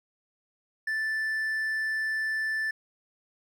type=tone; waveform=triangle; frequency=1760 Hz; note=A6; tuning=in tune; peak=-25 dBFS; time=0.87-2.71 s; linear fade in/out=5 ms; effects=none